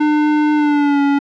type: tone with pitch glide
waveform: square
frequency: 300.7 to 282.2 Hz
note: D4 to C#4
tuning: +41 to +31 cents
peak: -12 dBFS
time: 0-1.19 s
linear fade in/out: 10 ms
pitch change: -110 cents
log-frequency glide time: 0.54-1.01 s
effects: low-pass 2000 Hz 12 dB/octave